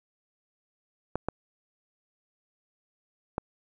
clicks, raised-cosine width 1 ms, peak -14 dBFS, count 3, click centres 1.156 / 1.286 / 3.381 s, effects none

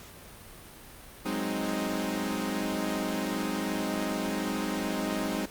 sawtooth chord, Ab dominant seventh, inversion third, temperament equal, 185 / 207.7 / 261.6 / 311.1 Hz, Gb3 / Ab3 / C4 / Eb4, 0 / 0 / 0 / 0 cents, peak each -33 / -30 / -31 / -30 dBFS, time 1.25-5.46 s, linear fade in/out 10 ms, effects pink hiss -48 dBFS RMS until 5.5 s + Opus 48 kbps

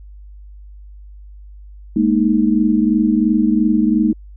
sine chord, Ab suspended second, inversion none, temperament equal with one note detuned, 210.2 / 233.1 / 311.1 Hz, Ab3 / Bb3 / Eb4, +21 / 0 / 0 cents, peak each -16 dBFS, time 1.96-4.13 s, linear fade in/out 5 ms, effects added 50 Hz sine -35 dBFS peak until 4.36 s

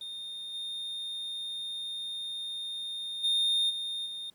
triangle tone with level steps, 3654 Hz, A#7, 35 cents flat, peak -36 / -33 / -23 / -31 / -35 dBFS, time 0.01-4.3 s, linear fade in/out 2 ms, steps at 0.53 / 3.23 / 3.69 / 4.05 s, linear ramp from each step 20 ms, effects pink hiss -66 dBFS RMS until 4.34 s + high-pass 100 Hz 12 dB/octave

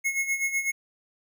square tone with tremolo, 2173 Hz, C#7, 35 cents flat, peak -23 dBFS, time 0.04-0.72 s, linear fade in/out 20 ms, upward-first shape sine, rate 8 Hz, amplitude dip 70%, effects none

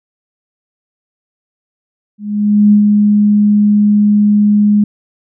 sine tone with ADSR envelope, 207.7 Hz, G#3, in tune, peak -3 dBFS, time 2.18-4.84 s, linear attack 540 ms, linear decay 98 ms, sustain -3 dB, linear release 4 ms, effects none

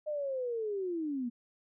sine linear sweep, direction down, 615 to 230.7 Hz, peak -32 dBFS, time 0.06-1.3 s, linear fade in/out 20 ms, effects none

